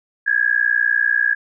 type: tone with amplitude modulation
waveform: sine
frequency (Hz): 1661.2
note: G#6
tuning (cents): 0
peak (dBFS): -10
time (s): 0.26-1.35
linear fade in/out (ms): 20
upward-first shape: sine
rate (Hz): 60.1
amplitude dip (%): 100
effects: none